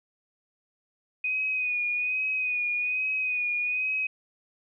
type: tone with vibrato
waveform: sine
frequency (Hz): 2489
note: D#7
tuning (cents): 0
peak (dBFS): -25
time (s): 1.24-4.07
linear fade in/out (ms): 5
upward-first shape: sine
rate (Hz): 1.2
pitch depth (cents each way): 37
effects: none